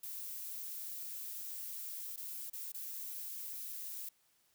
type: noise with dropouts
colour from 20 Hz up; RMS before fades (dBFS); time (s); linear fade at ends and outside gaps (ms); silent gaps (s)
violet; -44; 0.03-4.09; 5; 2.162-2.175 / 2.499-2.532 / 2.721-2.743
effects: white hiss -73 dBFS RMS until 4.54 s